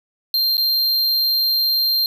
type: tone with dropouts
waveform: square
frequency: 4177 Hz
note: C8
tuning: 4 cents flat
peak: -16 dBFS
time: 0.34-2.06 s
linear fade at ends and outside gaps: 1 ms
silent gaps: 0.57-0.579 s
effects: none